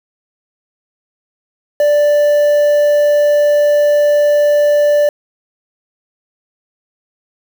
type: tone with quantisation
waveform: triangle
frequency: 587.3 Hz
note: D5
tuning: in tune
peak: -6 dBFS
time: 1.8-5.09 s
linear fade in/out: 2 ms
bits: 5
effects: none